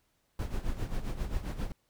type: noise with tremolo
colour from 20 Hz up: brown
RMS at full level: -31 dBFS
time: 0.39-1.72 s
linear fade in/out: 2 ms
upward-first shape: sine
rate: 7.5 Hz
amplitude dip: 70%
effects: pink hiss -74 dBFS RMS until 1.89 s